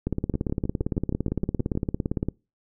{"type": "two click trains", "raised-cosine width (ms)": 3, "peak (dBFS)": [-15, -12], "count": [10, 40], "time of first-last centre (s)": [[0.34, 1.753], [0.07, 2.286]], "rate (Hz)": [6.37, 17.6], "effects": ["noise-tail reverb RT60 0.3 s tail -26 dB re dry"]}